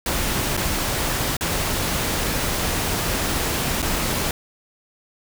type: noise with dropouts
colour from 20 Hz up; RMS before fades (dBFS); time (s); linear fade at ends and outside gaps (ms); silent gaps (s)
pink; -23; 0.06-4.31; 2; 0.568-0.574 / 1.368-1.409 / 3.82-3.826
effects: none